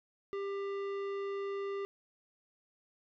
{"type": "tone with tanh clipping", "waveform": "triangle", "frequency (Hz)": 396.9, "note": "G4", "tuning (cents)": 22, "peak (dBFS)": -37, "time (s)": [0.33, 1.85], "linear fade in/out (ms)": 0, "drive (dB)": 18, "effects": []}